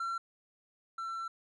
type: tone pair in turn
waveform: triangle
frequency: 1359 / 1345.7 Hz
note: F6 / E6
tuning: -48 / +35 cents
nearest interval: unison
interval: 17 cents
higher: first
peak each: -31 / -34 dBFS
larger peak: first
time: 0-0.18 / 0.98-1.28 s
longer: second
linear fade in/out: 5 ms
effects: resampled to 22050 Hz